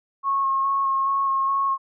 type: tone with vibrato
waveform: sine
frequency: 1089 Hz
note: C#6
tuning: 31 cents flat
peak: -19 dBFS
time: 0.23-1.78 s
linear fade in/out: 50 ms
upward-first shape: square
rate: 2.4 Hz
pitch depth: 13 cents each way
effects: none